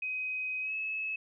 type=tone with pitch glide; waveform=sine; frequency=2519 to 2588 Hz; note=D#7 to E7; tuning=+21 to -32 cents; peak=-32 dBFS; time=0.02-1.16 s; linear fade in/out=5 ms; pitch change=+47 cents; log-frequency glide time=0.61-0.74 s; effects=none